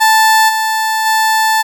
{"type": "tone with level steps", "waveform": "30% pulse", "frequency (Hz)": 880, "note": "A5", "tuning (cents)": 0, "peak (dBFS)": [-4, -10, -7], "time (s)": [0, 1.63], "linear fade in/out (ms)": 20, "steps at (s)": [0.48, 1.05], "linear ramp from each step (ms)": 20, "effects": []}